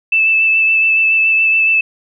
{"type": "tone with vibrato", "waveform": "sine", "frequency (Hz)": 2635, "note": "E7", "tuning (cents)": -1, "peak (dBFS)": -9, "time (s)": [0.12, 1.81], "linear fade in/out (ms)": 5, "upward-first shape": "sine", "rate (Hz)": 7.1, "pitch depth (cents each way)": 15, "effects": []}